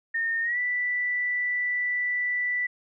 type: tone with pitch glide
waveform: sine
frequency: 1830 to 1972.7 Hz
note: A#6 to B6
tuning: -32 to -2 cents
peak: -24 dBFS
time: 0.14-2.67 s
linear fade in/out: 10 ms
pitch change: +130 cents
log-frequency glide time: 0.42-0.58 s
effects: none